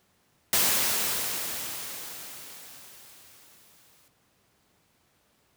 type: noise with exponential decay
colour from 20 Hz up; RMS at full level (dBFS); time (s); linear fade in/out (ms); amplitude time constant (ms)
white; -22; 0.53-4.08; 1; 770
effects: pink hiss -67 dBFS RMS until 5.56 s + high-pass 80 Hz 12 dB/octave

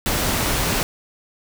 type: noise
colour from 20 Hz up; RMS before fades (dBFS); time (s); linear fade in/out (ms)
pink; -21; 0.06-0.83; 0
effects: none

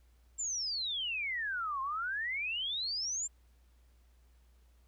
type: exponential two-way sweep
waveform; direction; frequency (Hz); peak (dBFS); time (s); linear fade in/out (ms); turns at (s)
sine; down then up; 7459 to 1046.5 to 7459; -33; 0.38-3.28; 20; 1.81
effects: added 60 Hz sine -61 dBFS peak until 4.87 s + pink hiss -74 dBFS RMS until 4.87 s

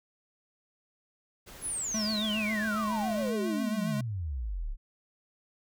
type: noise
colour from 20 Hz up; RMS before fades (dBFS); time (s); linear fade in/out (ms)
pink; -48; 1.46-3.31; 20
type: exponential sweep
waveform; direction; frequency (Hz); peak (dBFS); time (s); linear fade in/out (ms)
sine; down; 11310 to 30.87; -31; 1.61-4.77; 50
type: tone with vibrato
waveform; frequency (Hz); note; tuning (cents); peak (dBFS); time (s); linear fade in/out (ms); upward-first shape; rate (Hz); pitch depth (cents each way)
square; 214.3; A3; -45; -31; 1.94-4.01; 5; triangle; 7.3; 55
effects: none

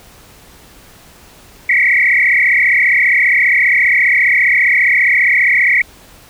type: tone with frequency modulation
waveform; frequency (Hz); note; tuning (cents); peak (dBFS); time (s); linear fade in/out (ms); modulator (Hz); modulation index
sine; 2093; C7; 0; -8; 1.69-5.82; 5; 34.9; 5.4
effects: pink hiss -42 dBFS RMS until 6.29 s

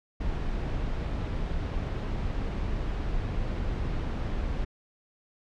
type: noise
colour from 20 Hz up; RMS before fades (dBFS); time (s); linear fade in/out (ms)
brown; -30; 0.2-4.65; 10
effects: low-pass 4000 Hz 12 dB/octave

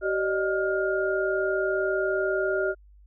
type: tone cluster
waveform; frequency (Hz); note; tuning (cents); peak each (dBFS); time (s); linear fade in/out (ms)
sine; 382.3 / 577 / 617 / 1415; G4 / D5 / D#5 / F6; -43 / -31 / -15 / +22; -26 / -35 / -28 / -29; 0.01-2.75; 50
effects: added 50 Hz sine -50 dBFS peak until 3.06 s

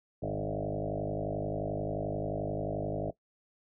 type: tone with frequency modulation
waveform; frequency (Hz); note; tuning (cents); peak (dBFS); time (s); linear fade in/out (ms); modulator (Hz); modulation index
sine; 370; F#4; 0; -31; 0.22-3.11; 10; 51.4; 5.9
effects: noise-tail reverb RT60 0.1 s tail -17 dB re dry

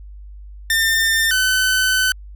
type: tone pair in turn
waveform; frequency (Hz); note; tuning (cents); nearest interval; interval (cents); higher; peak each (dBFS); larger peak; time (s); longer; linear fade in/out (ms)
sawtooth; 1802 / 1515.3; A6 / F#6; +41 / +41; minor third; 300; first; -11; neither; 0.7-1.31 / 1.31-2.12; second; 2
effects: added 50 Hz sine -34 dBFS peak until 2.35 s

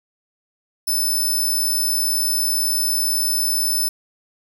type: tone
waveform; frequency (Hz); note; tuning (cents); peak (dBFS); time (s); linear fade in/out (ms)
5% pulse; 5274; E8; 0; -12; 0.87-3.89; 10
effects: none

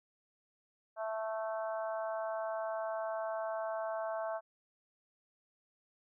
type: harmonic tone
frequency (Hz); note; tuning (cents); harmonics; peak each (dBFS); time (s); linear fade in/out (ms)
220; A3; 0; 3 / 4 / 5 / 6 / 7; -36 / -43 / -45 / -48 / -49; 0.96-4.41; 50
effects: none

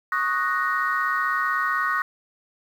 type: chord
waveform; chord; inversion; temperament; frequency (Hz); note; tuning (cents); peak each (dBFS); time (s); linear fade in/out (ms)
sine; D# minor seventh; third; equal; 1108.7 / 1244.5 / 1480 / 1864.7; C#6 / D#6 / F#6 / A#6; 0 / 0 / 0 / 0; -26; 0.12-2.02; 2
effects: tanh soft clip ceiling -12 dBFS + 8-bit

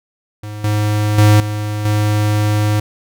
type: tone with level steps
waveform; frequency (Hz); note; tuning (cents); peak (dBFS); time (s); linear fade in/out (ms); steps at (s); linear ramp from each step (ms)
square; 105.3; G#2; +24; -26 / -14 / -7 / -19 / -13; 0.43-2.8; 5; 0.64 / 1.18 / 1.4 / 1.85; 2
effects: none

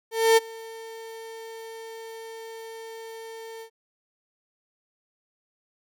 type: tone with ADSR envelope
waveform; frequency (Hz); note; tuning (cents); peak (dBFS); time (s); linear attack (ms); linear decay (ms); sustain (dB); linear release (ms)
35% pulse; 451; A4; +43; -12; 0.11-3.7; 260; 23; -24; 81
effects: none

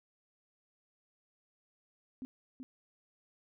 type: tone with echo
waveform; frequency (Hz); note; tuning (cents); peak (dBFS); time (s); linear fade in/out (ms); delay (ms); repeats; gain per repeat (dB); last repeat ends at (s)
sine; 258; C4; -24; -39; 2.22-2.25; 0; 380; 1; -4; 2.63
effects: none

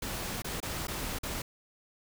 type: noise with dropouts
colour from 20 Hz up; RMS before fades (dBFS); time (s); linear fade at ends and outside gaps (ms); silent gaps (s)
pink; -36; 0.02-1.42; 5; 0.421-0.444 / 0.603-0.627 / 0.871-0.881 / 1.187-1.232
effects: none

